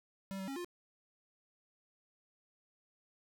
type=tone with pitch steps; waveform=square; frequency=194.1 / 191.2 / 273 / 352.3 Hz; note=G3 / G3 / C#4 / F4; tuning=-17 / -43 / -26 / +15 cents; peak=-40 dBFS; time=0.31-0.646 s; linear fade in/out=0 ms; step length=84 ms; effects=none